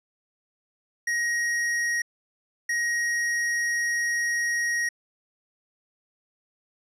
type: tone pair in turn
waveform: square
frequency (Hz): 1885 / 1885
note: A#6 / A#6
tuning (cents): +19 / +19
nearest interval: unison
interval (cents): 0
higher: neither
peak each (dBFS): -24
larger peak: neither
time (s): 1.07-2.02 / 2.69-4.89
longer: second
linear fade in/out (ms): 5
effects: low-pass 9000 Hz 12 dB/octave